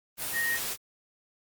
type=tone in noise; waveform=sine; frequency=1864.7 Hz; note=A#6; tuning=in tune; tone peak=-26 dBFS; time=0.32-0.59 s; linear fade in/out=50 ms; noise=white; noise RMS=-33 dBFS; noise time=0.17-0.77 s; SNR=+4 dB; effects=Opus 24 kbps